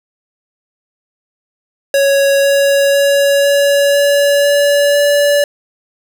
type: tone with pitch steps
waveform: square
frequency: 555 / 558.5 / 562.1 / 565.7 / 569.3 / 572.9 / 576.6 Hz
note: C#5 / C#5 / C#5 / C#5 / C#5 / D5 / D5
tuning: +2 / +13 / +24 / +35 / +46 / -43 / -32 cents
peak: -9 dBFS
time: 1.94-5.44 s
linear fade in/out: 2 ms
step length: 500 ms
effects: none